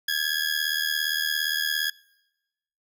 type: ring-modulated tone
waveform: 20% pulse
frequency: 1665 Hz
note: G#6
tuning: 4 cents sharp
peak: -16 dBFS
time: 0.08-1.9 s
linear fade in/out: 5 ms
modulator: 38.7 Hz
effects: noise-tail reverb RT60 1.0 s tail -25 dB re dry